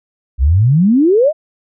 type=exponential sweep; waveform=sine; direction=up; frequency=59.3 to 657 Hz; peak=-7 dBFS; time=0.38-1.33 s; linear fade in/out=50 ms; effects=none